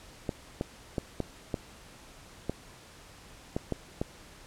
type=clicks; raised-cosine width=2 ms; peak=-16 dBFS; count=9; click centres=0.292 / 0.611 / 0.982 / 1.203 / 1.542 / 2.496 / 3.565 / 3.723 / 4.015 s; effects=pink hiss -52 dBFS RMS until 4.46 s + low-pass 10000 Hz 12 dB/octave